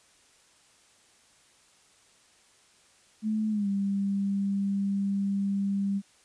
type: tone with pitch glide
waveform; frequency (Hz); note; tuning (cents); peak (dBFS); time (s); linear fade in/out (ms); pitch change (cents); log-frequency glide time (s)
sine; 216.1 to 198.16; A3 to G3; -31 to +19; -25; 3.22-6.02; 50; -150; 3.5-3.68
effects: white hiss -61 dBFS RMS until 6.24 s + resampled to 22050 Hz